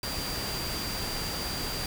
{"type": "tone in noise", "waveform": "sine", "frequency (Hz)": 4732, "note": "D8", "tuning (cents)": 12, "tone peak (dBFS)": -36, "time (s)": [0.03, 1.86], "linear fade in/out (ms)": 2, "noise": "pink", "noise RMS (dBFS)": -34, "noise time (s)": [0.03, 1.86], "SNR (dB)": -5, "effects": []}